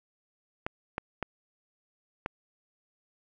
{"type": "clicks", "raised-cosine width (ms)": 0.5, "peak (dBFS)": -16, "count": 4, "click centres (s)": [0.665, 0.981, 1.227, 2.261], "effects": []}